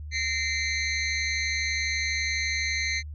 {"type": "tone with amplitude modulation", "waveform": "sawtooth", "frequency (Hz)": 2075, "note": "C7", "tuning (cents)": -15, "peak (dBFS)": -18, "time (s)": [0.11, 3.03], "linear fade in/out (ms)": 50, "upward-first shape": "sine", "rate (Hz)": 232, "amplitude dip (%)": 90, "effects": ["added 75 Hz sine -35 dBFS peak until 3.14 s", "resampled to 16000 Hz"]}